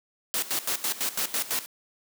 white noise with tremolo, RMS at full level -27 dBFS, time 0.34-1.66 s, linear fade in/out 0 ms, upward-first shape square, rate 6 Hz, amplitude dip 80%, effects high-pass 200 Hz 12 dB/octave

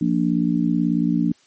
harmonic tone, 58.27 Hz, A#1, in tune, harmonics 3 / 4 / 5, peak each -21 / -21 / -21 dBFS, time 0.01-1.32 s, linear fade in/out 5 ms, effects white hiss -57 dBFS RMS until 1.46 s + MP3 32 kbps

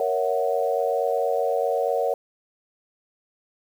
sine chord, F# dominant seventh, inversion first, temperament equal with one note detuned, 466.2 / 554.4 / 655.5 / 740 Hz, A#4 / C#5 / E5 / F#5, 0 / 0 / -10 / 0 cents, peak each -25 / -25 / -28 / -27 dBFS, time 0-2.14 s, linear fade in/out 2 ms, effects 8-bit

